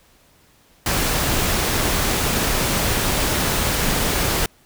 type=noise; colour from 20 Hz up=pink; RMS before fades=-20 dBFS; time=0.86-4.46 s; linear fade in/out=2 ms; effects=pink hiss -55 dBFS RMS until 4.65 s